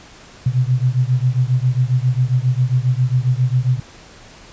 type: beating tone pair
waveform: sine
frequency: 123.47 / 130.87 Hz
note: B2 / C3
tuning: 0 / +1 cents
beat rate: 7.4 Hz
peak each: -16 / -17 dBFS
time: 0.46-3.8 s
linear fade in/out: 5 ms
effects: pink hiss -42 dBFS RMS until 4.52 s + resampled to 16000 Hz